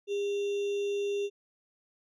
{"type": "tone with sample-and-hold", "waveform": "sine", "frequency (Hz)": 404.6, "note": "G#4", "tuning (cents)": -45, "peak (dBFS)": -28, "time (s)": [0.07, 1.3], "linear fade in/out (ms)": 50, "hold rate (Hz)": 3150, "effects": ["low-pass 5000 Hz 12 dB/octave"]}